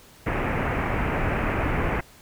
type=low-pass noise; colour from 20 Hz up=pink; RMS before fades=-25 dBFS; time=0.26-2.01 s; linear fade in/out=10 ms; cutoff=2500 Hz; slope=48 dB/octave; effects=pink hiss -51 dBFS RMS until 2.21 s